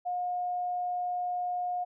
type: tone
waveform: sine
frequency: 717 Hz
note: F5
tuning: 45 cents sharp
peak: -29 dBFS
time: 0.05-1.85 s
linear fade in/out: 20 ms
effects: none